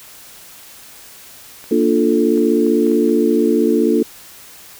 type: clicks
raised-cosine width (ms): 0.5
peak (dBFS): -25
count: 6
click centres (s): 1.641 / 2.376 / 2.666 / 2.868 / 2.916 / 3.092
type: chord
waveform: sine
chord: Bb major seventh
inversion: none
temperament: equal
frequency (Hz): 233.1 / 293.7 / 349.2 / 440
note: Bb3 / D4 / F4 / A4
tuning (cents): 0 / 0 / 0 / 0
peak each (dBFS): -17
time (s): 1.71-4.03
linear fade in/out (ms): 5
effects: white hiss -40 dBFS RMS until 4.79 s